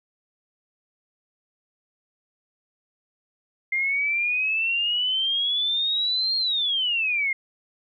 sine exponential two-way sweep, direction up then down, 2100 to 4253 to 2100 Hz, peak -21 dBFS, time 3.72-7.33 s, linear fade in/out 5 ms, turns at 6.37 s, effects none

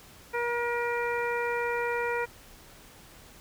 harmonic tone, 476.3 Hz, A#4, 37 cents sharp, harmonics 1 / 2 / 3 / 4 / 5, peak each -30 / -33 / -35 / -36 / -37 dBFS, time 0.33-2.26 s, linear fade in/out 20 ms, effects pink hiss -52 dBFS RMS until 3.4 s

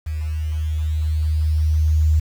sine tone with level ramp, 77.6 Hz, D#2, 4 cents flat, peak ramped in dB -22 to -12 dBFS, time 0.06-2.2 s, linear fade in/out 10 ms, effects 7-bit

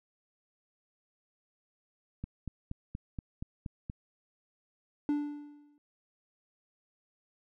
click train, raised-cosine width 5 ms, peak -25 dBFS, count 8, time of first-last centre 2.24-3.899 s, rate 4.22 Hz
triangle tone with exponential decay, 292.8 Hz, D4, 5 cents flat, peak -23 dBFS, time 5.09-5.78 s, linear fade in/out 1 ms, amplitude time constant 150 ms
effects none

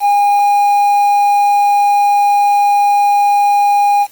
triangle tone with quantisation, 814 Hz, G#5, 35 cents flat, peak -6 dBFS, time 0-4.07 s, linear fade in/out 50 ms, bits 5, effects white hiss -44 dBFS RMS until 4.11 s + Opus 24 kbps

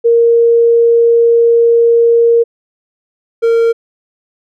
sine / triangle tone pair in turn, 466.2 / 460.8 Hz, A#4 / A#4, 0 / -20 cents, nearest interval unison, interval 20 cents, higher first, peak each -5 dBFS, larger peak neither, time 0.04-2.44 / 3.42-3.73 s, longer first, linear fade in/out 20 ms, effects none

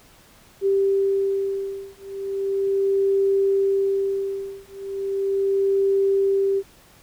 sine beating tone pair, 392 / 392.37 Hz, G4 / G4, 0 / +2 cents, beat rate 0.37 Hz, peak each -22 dBFS, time 0.61-6.63 s, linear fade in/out 50 ms, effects pink hiss -52 dBFS RMS until 7.02 s

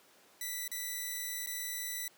5% pulse tone with dropouts, 1975.5 Hz, B6, in tune, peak -26 dBFS, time 0.41-2.08 s, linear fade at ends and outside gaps 2 ms, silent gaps 0.679-0.715 / 1.462-1.471 s, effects pink hiss -62 dBFS RMS until 2.17 s + high-pass 300 Hz 12 dB/octave

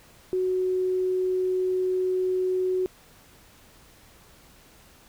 sine tone, 370 Hz, F#4, in tune, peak -22 dBFS, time 0.33-2.86 s, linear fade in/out 0 ms, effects pink hiss -54 dBFS RMS until 5.08 s

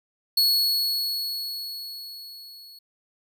45% pulse tone with level ramp, 4366 Hz, C#8, 27 cents flat, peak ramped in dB -16 to -44 dBFS, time 0.37-2.79 s, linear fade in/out 5 ms, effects none

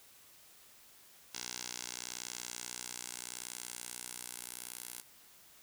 10% pulse tone with band-pass filter sweep, 60.8 Hz, B1, 26 cents flat, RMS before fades -45 dBFS, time 1.33-5.02 s, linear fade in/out 20 ms, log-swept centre 6000 to 11000 Hz, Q 1.6, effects white hiss -60 dBFS RMS until 5.62 s

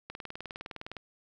click train, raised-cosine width 0.3 ms, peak -24 dBFS, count 18, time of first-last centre 0.1-0.967 s, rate 19.6 Hz, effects none

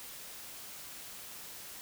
silence, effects white hiss -47 dBFS RMS until 1.81 s

